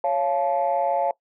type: chord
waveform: sine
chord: Db augmented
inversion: none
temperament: just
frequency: 554.4 / 693 / 866.2 Hz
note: Db5 / F5 / A5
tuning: 0 / -14 / -27 cents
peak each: -23 / -23 / -24 dBFS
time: 0.04-1.11 s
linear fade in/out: 2 ms
effects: noise-tail reverb RT60 0.1 s tail -21 dB re dry + tanh soft clip ceiling -13 dBFS